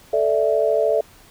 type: chord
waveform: sine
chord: A suspended fourth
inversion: none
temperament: just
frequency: 440 / 586.7 / 660 Hz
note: A4 / D5 / E5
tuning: 0 / -2 / +2 cents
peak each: -20 dBFS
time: 0.13-1.01 s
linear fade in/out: 5 ms
effects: pink hiss -49 dBFS RMS until 1.3 s